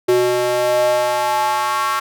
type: tone with high-pass filter sweep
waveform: square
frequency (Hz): 122.8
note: B2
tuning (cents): -9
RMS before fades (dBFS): -17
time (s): 0.08-2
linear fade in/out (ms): 10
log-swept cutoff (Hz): 390 to 1200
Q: 4.6
effects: none